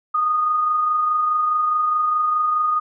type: tone with amplitude modulation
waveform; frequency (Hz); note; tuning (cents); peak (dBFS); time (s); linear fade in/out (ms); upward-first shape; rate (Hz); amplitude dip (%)
sine; 1234; D#6; -15; -15; 0.14-2.8; 10; sine; 24.8; 30
effects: none